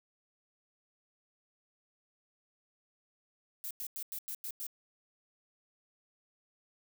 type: noise bursts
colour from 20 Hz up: violet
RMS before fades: -40 dBFS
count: 7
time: 3.64-4.667 s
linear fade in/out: 0 ms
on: 67 ms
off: 93 ms
effects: none